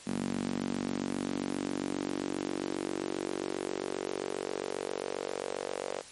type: tone with high-pass filter sweep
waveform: sawtooth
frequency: 47.49 Hz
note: F#1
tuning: 46 cents sharp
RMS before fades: -35 dBFS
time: 0.06-6.02 s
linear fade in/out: 20 ms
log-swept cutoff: 220 to 510 Hz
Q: 3.5
effects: white hiss -50 dBFS RMS until 6.11 s + MP3 48 kbps